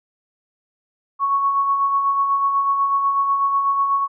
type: tone with tremolo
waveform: sine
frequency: 1108.7 Hz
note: C#6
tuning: in tune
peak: -14 dBFS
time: 1.19-4.08 s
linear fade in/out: 50 ms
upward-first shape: sine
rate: 8.1 Hz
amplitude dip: 40%
effects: none